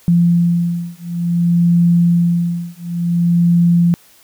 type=beating tone pair; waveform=sine; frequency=171.7 / 172.26 Hz; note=F3 / F3; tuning=-29 / -23 cents; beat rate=0.56 Hz; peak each=-14 dBFS; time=0.08-3.94 s; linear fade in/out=0 ms; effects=white hiss -48 dBFS RMS until 4.23 s